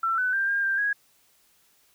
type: tone with pitch steps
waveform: sine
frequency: 1342 / 1503 / 1584 / 1609 / 1582 / 1653 Hz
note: E6 / F#6 / G6 / G6 / G6 / G#6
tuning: +31 / +27 / +18 / +45 / +15 / -9 cents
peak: -22 dBFS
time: 0.03-0.93 s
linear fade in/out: 5 ms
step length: 150 ms
effects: white hiss -63 dBFS RMS until 1.94 s